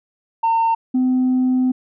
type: tone pair in turn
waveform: sine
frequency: 910 / 255.4 Hz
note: A#5 / C4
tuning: -42 / -42 cents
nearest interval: octave + minor seventh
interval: 2200 cents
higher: first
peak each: -12 dBFS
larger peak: neither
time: 0.43-0.75 / 0.94-1.72 s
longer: second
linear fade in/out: 10 ms
effects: tanh soft clip ceiling -12 dBFS